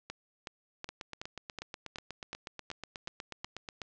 two click trains, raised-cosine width 0.2 ms, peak -23 / -22 dBFS, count 24 / 11, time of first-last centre 0.89-3.688 / 0.1-3.817 s, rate 8.22 / 2.69 Hz, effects low-pass 7000 Hz 12 dB/octave

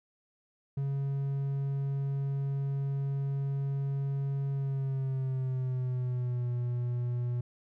triangle tone with pitch glide, 138.3 to 121.8 Hz, C#3 to B2, -4 to -24 cents, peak -27 dBFS, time 0.77-7.41 s, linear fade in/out 5 ms, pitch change -220 cents, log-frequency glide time 4.51-6.5 s, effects none

